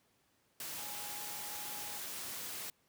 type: tone in noise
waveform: sine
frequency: 830.6 Hz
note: G#5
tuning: in tune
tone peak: -51 dBFS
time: 0.78-1.98 s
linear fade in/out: 2 ms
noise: white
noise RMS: -43 dBFS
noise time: 0.6-2.7 s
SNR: -11 dB
effects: pink hiss -73 dBFS RMS until 2.88 s + high-pass 100 Hz 12 dB/octave